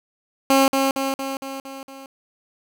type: tone with echo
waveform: 15% pulse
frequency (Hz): 270.3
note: C#4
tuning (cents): -44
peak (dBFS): -7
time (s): 0.5-0.68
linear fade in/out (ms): 2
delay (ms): 230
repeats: 6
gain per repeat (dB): -4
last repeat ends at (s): 2.06
effects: none

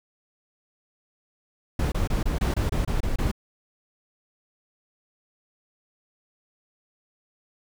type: noise bursts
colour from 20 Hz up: brown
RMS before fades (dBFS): -24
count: 10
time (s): 1.79-3.315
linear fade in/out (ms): 5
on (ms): 130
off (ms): 25
effects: none

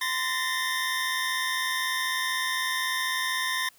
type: tone cluster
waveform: 25% pulse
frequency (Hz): 1033 / 1776 / 1856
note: C6 / A6 / A#6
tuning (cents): -22 / +16 / -8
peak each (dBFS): -27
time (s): 0.01-3.69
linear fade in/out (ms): 5
effects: white hiss -58 dBFS RMS until 3.78 s

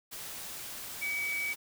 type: tone in noise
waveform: sine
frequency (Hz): 2276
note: C#7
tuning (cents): +45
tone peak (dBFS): -31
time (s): 1.01-1.54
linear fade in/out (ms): 20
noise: white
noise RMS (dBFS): -42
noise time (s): 0.11-1.56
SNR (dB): +8
effects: none

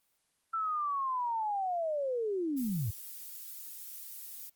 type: linear sweep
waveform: sine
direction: down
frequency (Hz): 1342 to 92.5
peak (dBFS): -30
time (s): 0.53-2.91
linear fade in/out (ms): 10
type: noise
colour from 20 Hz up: violet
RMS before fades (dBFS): -45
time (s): 2.56-4.5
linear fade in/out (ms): 20
effects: white hiss -75 dBFS RMS until 4.55 s + Opus 24 kbps

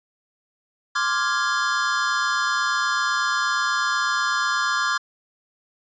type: chord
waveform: square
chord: D half-diminished seventh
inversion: third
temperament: equal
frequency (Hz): 1046.5 / 1174.7 / 1396.9 / 1661.2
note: C6 / D6 / F6 / Ab6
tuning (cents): 0 / 0 / 0 / 0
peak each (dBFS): -29 / -26 / -26 / -26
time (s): 0.95-4.98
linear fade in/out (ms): 10
effects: resampled to 16000 Hz

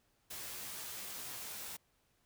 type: noise with comb filter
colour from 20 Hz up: white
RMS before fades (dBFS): -45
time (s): 0.3-1.77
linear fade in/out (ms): 10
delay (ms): 16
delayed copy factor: +0.95
effects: pink hiss -75 dBFS RMS until 2.25 s

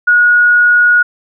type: tone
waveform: sine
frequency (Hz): 1450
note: F#6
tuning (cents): -35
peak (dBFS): -5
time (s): 0.07-1.03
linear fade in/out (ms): 10
effects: none

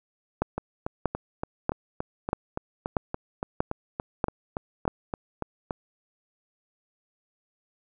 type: two click trains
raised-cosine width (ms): 1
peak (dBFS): -9 / -15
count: 8 / 19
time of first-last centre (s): 0.42-4.879 / 0.58-5.708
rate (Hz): 1.57 / 3.51
effects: none

